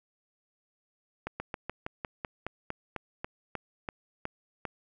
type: slowing click train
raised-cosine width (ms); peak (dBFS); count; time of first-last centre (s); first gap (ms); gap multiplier
0.5; -19; 15; 1.27-4.652; 130; 1.09
effects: none